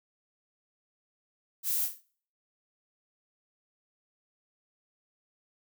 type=noise with echo; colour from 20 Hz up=violet; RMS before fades=-30 dBFS; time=1.63-1.89 s; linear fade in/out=50 ms; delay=34 ms; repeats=4; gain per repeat=-7 dB; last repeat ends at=2.026 s; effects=noise-tail reverb RT60 0.5 s tail -22 dB re dry